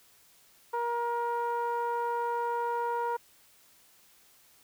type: tone with low-pass filter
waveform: sawtooth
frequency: 473.2 Hz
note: A#4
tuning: 26 cents sharp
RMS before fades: -31 dBFS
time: 0.73-3.17 s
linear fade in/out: 10 ms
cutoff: 1100 Hz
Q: 9.1
effects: white hiss -61 dBFS RMS until 4.63 s